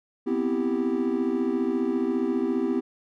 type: chord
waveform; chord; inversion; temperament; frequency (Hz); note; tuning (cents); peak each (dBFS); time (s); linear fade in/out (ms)
triangle; C major seventh; third; equal; 246.9 / 261.6 / 329.6 / 392; B3 / C4 / E4 / G4; 0 / 0 / 0 / 0; -26; 0.26-2.81; 20
effects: tanh soft clip ceiling -13 dBFS